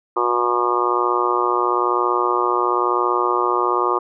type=harmonic tone; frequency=121 Hz; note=B2; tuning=35 cents flat; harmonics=3 / 4 / 5 / 6 / 7 / 8 / 9 / 10; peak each=-22 / -26 / -32 / -30 / -27 / -24 / -22 / -22 dBFS; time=0.16-3.99 s; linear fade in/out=10 ms; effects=none